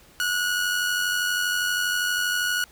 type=tone with amplitude modulation; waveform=sawtooth; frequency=1459 Hz; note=F#6; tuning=25 cents flat; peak=-17 dBFS; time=0.2-2.64 s; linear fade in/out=0 ms; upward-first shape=sine; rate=92.5 Hz; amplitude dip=40%; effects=pink hiss -53 dBFS RMS until 2.71 s